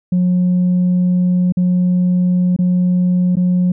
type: tone with dropouts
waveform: sine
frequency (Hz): 180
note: F#3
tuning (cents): -47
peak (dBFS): -9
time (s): 0.12-3.72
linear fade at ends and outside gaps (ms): 5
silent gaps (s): 1.523-1.57 / 2.564-2.588 / 3.356-3.368
effects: tanh soft clip ceiling -9 dBFS